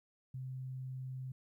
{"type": "tone", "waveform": "sine", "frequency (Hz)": 130, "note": "C3", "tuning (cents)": -11, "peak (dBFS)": -40, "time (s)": [0.34, 1.32], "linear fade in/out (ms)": 5, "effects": ["13-bit"]}